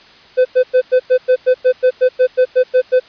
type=tone bursts; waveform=triangle; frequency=508 Hz; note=B4; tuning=49 cents sharp; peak=-5 dBFS; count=15; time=0.37-3 s; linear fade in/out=20 ms; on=82 ms; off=100 ms; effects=white hiss -43 dBFS RMS until 3.08 s + resampled to 11025 Hz